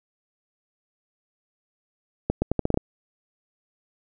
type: accelerating click train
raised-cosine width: 2 ms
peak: -8 dBFS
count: 8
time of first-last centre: 2.3-2.774 s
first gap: 120 ms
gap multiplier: 0.8
effects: none